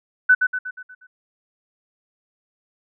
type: tone with echo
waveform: sine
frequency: 1500 Hz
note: F#6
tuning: 23 cents sharp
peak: -9 dBFS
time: 0.29-0.35 s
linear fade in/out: 10 ms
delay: 120 ms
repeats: 6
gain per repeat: -6 dB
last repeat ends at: 1.07 s
effects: none